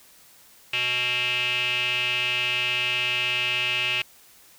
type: tone with band-pass filter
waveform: square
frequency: 123.47 Hz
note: B2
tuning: in tune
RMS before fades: -25 dBFS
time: 0.73-4.02 s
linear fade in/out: 5 ms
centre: 2700 Hz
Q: 9.1
effects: white hiss -53 dBFS RMS until 4.58 s